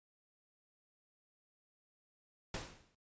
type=noise with exponential decay; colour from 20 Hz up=pink; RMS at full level=-39 dBFS; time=2.54-2.95 s; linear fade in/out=2 ms; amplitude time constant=89 ms; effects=noise-tail reverb RT60 0.2 s tail -23 dB re dry + resampled to 16000 Hz